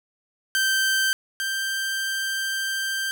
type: tone pair in turn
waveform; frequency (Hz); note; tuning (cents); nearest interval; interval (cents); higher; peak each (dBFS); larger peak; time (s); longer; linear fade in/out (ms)
sawtooth; 1559 / 1571.7; G6 / G6; -10 / +4; unison; 14; second; -16 / -21; first; 0.55-1.13 / 1.4-3.11; second; 0
effects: none